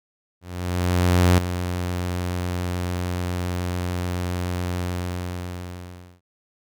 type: tone with ADSR envelope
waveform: sawtooth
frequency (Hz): 89.3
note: F2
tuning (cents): +39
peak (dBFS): -9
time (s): 0.41-6.21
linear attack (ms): 970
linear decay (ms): 5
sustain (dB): -11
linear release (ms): 1400
effects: none